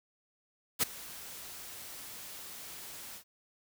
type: noise with ADSR envelope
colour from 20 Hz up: white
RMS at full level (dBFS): -25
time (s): 0.79-3.24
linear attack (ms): 36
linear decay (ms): 13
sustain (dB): -21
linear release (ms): 86
effects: none